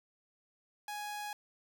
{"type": "tone", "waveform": "sawtooth", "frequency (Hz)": 832, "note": "G#5", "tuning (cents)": 3, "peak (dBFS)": -35, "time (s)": [0.88, 1.33], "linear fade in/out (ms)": 2, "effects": []}